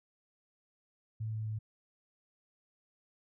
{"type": "tone with pitch steps", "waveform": "sine", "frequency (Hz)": [110, 109.24, 108.49], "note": ["A2", "A2", "A2"], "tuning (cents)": [0, -12, -24], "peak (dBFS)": -34, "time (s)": [1.2, 1.59], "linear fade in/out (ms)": 10, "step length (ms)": 130, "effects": []}